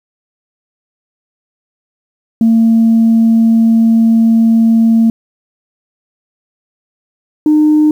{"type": "tone pair in turn", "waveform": "sine", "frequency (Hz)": [226.7, 304.4], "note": ["A#3", "D#4"], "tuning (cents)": [-48, -38], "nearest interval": "perfect fourth", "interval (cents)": 510, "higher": "second", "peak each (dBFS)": -4, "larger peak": "neither", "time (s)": [[2.41, 5.1], [7.46, 7.91]], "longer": "first", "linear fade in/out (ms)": 2, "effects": ["tanh soft clip ceiling -2 dBFS", "7-bit"]}